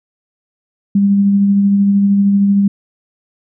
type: tone with tremolo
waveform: sine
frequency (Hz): 199.7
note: G3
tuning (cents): +32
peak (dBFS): -7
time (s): 0.95-2.68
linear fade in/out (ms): 5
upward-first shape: sine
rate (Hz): 13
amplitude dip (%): 25
effects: none